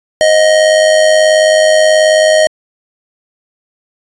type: tone with amplitude modulation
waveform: square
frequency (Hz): 625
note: D#5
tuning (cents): +8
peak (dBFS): -4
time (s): 0.21-2.47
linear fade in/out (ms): 0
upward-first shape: sine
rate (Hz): 98.6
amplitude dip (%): 50
effects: resampled to 22050 Hz